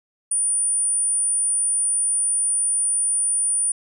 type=tone; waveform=sine; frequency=9397 Hz; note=D9; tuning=in tune; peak=-18 dBFS; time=0.31-3.72 s; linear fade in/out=5 ms; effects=none